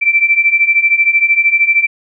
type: beating tone pair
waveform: sine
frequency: 2330 / 2343 Hz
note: D7 / D7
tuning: -14 / -5 cents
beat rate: 13 Hz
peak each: -13 / -10 dBFS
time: 0.01-1.87 s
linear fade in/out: 20 ms
effects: none